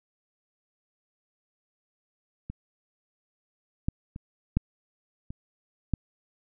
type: clicks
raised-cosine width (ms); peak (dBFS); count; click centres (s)
5; -23 / -13 / -26 / -10 / -25 / -12; 6; 2.5 / 3.885 / 4.161 / 4.57 / 5.305 / 5.937
effects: none